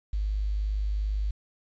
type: tone with quantisation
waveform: sine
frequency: 51.3 Hz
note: G#1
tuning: 21 cents flat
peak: -25 dBFS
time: 0.13-1.31 s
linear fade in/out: 5 ms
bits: 9
effects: resampled to 16000 Hz